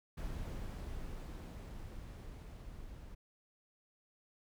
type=noise with level ramp; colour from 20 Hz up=brown; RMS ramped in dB=-41 to -51 dBFS; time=0.17-3.15 s; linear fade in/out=10 ms; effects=none